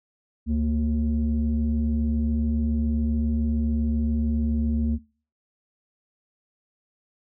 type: tone pair together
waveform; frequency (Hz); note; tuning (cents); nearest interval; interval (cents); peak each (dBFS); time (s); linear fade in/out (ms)
sine; 71.9 / 228.5; D2 / A#3; -36 / -34; octave + minor sixth; 2002; -22; 0.46-4.99; 50
effects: noise-tail reverb RT60 0.4 s tail -22 dB re dry + tanh soft clip ceiling -16 dBFS